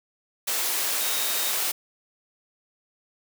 sine tone in noise, 3729 Hz, A#7, in tune, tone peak -34 dBFS, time 1-1.52 s, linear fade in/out 10 ms, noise white, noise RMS -26 dBFS, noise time 0.47-1.72 s, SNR -11 dB, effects high-pass 400 Hz 12 dB/octave

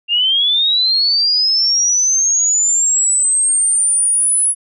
sine linear sweep, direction up, 2767 to 10320 Hz, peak -11 dBFS, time 0.08-4.55 s, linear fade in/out 50 ms, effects none

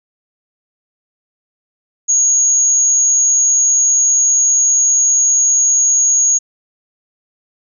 sine tone, 6645 Hz, G#8, in tune, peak -9 dBFS, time 2.08-6.39 s, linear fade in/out 20 ms, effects none

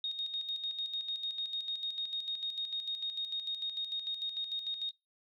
sine tone with tremolo, 3720 Hz, A#7, 4 cents flat, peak -32 dBFS, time 0.04-4.91 s, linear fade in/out 2 ms, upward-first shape square, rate 6.7 Hz, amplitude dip 55%, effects noise-tail reverb RT60 0.2 s tail -23 dB re dry

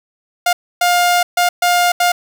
sawtooth tone bursts at uneven times, 707 Hz, F5, 21 cents sharp, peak -7 dBFS, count 5, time 0.46-0.53 / 0.81-1.23 / 1.37-1.49 / 1.62-1.92 / 2-2.12 s, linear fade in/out 5 ms, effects none

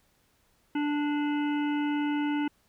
harmonic tone with a mistuned harmonic, 293.7 Hz, D4, in tune, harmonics 1 / 3 / 5 / 7 / 9 / 10, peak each -26 / -36 / -40 / -43 / -45 / -46 dBFS, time 0.75-2.48 s, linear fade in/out 5 ms, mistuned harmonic 9, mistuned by -31 cents, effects pink hiss -68 dBFS RMS until 2.68 s

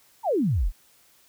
sine exponential sweep, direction down, 967 to 30.13 Hz, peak -20 dBFS, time 0.23-0.72 s, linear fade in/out 50 ms, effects white hiss -59 dBFS RMS until 1.28 s

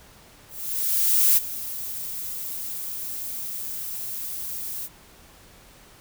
violet noise with ADSR envelope, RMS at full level -17 dBFS, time 0.48-4.89 s, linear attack 890 ms, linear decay 22 ms, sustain -15 dB, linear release 48 ms, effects pink hiss -51 dBFS RMS until 6 s

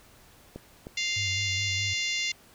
clicks, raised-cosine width 2 ms, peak -25 dBFS, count 2, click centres 0.56 / 0.869 s
harmonic tone, 698.5 Hz, F5, in tune, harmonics 3 / 4 / 5 / 6 / 7 / 8 / 9 / 10, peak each -31 / -33 / -35 / -37 / -38 / -39 / -40 / -41 dBFS, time 0.97-2.32 s, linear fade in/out 5 ms
sine tone with vibrato, 98 Hz, G2, in tune, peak -33 dBFS, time 1.16-1.94 s, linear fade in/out 10 ms, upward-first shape square, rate 4.8 Hz, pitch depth 53 cents each way
effects pink hiss -56 dBFS RMS until 2.54 s

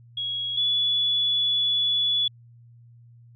sine tone pair in turn, 3322 / 3421 Hz, G#7 / A7, 0 / -49 cents, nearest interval minor second, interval 51 cents, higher second, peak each -26 / -20 dBFS, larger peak second, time 0.17-0.57 / 0.57-2.28 s, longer second, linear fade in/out 5 ms, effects added 118 Hz sine -48 dBFS peak until 3.35 s

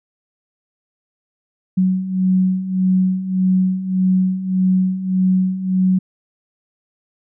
sine beating tone pair, 185 / 186.7 Hz, F#3 / F#3, 0 / +16 cents, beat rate 1.7 Hz, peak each -20 / -15 dBFS, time 1.77-5.99 s, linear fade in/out 10 ms, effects none

